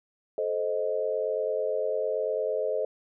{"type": "chord", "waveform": "sine", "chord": "A diminished", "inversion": "none", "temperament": "equal with one note detuned", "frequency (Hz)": [434.4, 523.3, 622.3], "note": ["A4", "C5", "Eb5"], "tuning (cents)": [-22, 0, 0], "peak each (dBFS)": -30, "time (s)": [0.38, 2.85], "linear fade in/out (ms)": 2, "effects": []}